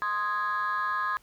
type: chord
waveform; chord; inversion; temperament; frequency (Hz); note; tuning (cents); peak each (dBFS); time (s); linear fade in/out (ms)
sine; Ab major; first; equal; 1046.5 / 1244.5 / 1661.2; C6 / Eb6 / Ab6; 0 / 0 / 0; -29 / -29 / -30; 0.02-1.17; 0
effects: tanh soft clip ceiling -21 dBFS + pink hiss -61 dBFS RMS until 1.22 s